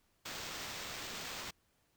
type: noise with sample-and-hold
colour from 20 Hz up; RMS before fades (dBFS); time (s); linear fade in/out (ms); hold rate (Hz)
blue; -44; 0.25-1.51; 10; 11025
effects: pink hiss -75 dBFS RMS until 1.96 s